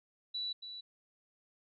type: tone with echo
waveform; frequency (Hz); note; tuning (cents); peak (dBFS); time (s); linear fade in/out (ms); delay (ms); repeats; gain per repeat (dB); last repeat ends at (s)
sine; 3946; B7; -2; -35; 0.34-0.53; 10; 280; 1; -8; 0.81
effects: none